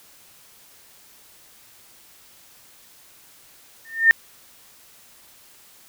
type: tone with exponential growth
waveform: sine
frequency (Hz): 1815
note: A#6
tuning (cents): -47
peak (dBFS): -6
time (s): 3.85-4.11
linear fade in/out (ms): 0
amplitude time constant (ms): 56
effects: white hiss -51 dBFS RMS until 5.88 s